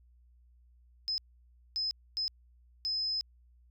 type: tone bursts at uneven times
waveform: sine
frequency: 5100 Hz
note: D#8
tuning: 42 cents sharp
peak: -30 dBFS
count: 4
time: 1.08-1.18 / 1.76-1.91 / 2.17-2.28 / 2.85-3.21 s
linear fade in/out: 0 ms
effects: added 60 Hz sine -59 dBFS peak until 3.7 s